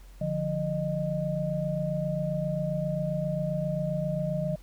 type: tone cluster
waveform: sine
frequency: 147.4 / 174.9 / 615 Hz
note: D3 / F3 / D#5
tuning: +7 / +3 / -20 cents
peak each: -31 dBFS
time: 0.21-4.56 s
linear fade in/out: 5 ms
effects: added 45 Hz sine -46 dBFS peak until 4.62 s + pink hiss -59 dBFS RMS until 4.62 s